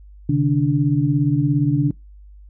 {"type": "tone cluster", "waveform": "sine", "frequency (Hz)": [133, 150.2, 290.9], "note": ["C3", "D3", "D4"], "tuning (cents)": [29, 39, -16], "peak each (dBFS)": -19, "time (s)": [0.29, 1.91], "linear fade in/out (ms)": 5, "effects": ["noise-tail reverb RT60 0.2 s tail -25 dB re dry", "added 50 Hz sine -40 dBFS peak until 2.49 s"]}